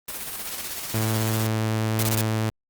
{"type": "noise with tremolo", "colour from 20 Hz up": "white", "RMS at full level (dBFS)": -31, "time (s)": [0.08, 1.47], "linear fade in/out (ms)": 5, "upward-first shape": "square", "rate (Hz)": 16, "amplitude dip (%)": 35}
{"type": "tone", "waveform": "sawtooth", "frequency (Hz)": 110, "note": "A2", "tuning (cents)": 0, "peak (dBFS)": -18, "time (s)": [0.94, 2.5], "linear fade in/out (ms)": 5}
{"type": "noise bursts", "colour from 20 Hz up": "white", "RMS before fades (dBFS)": -26, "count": 4, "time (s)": [1.99, 2.21], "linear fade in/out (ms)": 0, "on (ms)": 37, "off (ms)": 24}
{"effects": ["Opus 32 kbps"]}